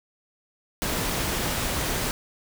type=noise; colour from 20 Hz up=pink; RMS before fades=-27 dBFS; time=0.82-2.11 s; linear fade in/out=0 ms; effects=none